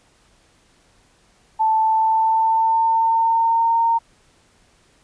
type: tone with pitch glide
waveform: sine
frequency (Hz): 880 to 919.5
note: A5 to A#5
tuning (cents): 0 to -24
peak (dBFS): -14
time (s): 1.59-3.99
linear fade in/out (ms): 20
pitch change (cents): +76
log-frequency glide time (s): 1.79-3.78
effects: pink hiss -57 dBFS RMS until 5.03 s + resampled to 22050 Hz